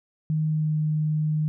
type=tone with pitch glide; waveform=sine; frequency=155.56 to 153.68 Hz; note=D#3 to D#3; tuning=0 to -21 cents; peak=-21 dBFS; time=0.3-1.48 s; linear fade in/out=0 ms; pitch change=-21 cents; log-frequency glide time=0.46-0.76 s; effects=none